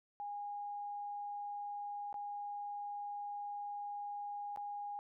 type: tone with dropouts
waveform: sine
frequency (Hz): 819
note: G#5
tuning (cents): -24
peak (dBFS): -40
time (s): 0.2-4.99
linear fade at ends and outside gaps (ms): 0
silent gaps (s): 2.128-2.142 / 4.561-4.573
effects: none